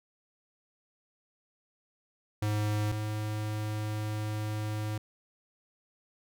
square tone pair in turn, 105.5 / 106.79 Hz, G#2 / G#2, +28 / +49 cents, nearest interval unison, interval 21 cents, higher second, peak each -28 / -32 dBFS, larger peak first, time 2.42-2.92 / 2.92-4.98 s, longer second, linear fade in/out 5 ms, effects none

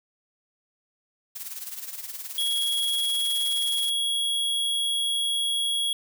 blue noise with tremolo, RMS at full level -34 dBFS, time 1.35-3.9 s, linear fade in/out 10 ms, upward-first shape sine, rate 19 Hz, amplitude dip 65%
square tone, 3322 Hz, G#7, in tune, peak -24 dBFS, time 2.38-5.93 s, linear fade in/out 2 ms
effects none

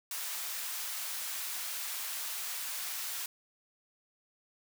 white high-pass noise, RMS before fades -38 dBFS, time 0.11-3.26 s, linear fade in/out 2 ms, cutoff 920 Hz, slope 12 dB/octave, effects none

